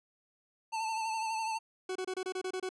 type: tone with vibrato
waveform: square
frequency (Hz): 888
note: A5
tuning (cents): +16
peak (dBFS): -33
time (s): 0.72-1.59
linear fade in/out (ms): 20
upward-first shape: triangle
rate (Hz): 12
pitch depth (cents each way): 44
type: tone bursts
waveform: 40% pulse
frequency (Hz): 372.5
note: F#4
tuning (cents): +12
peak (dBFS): -33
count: 9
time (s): 1.89-2.691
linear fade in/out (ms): 5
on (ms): 65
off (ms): 27
effects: resampled to 22050 Hz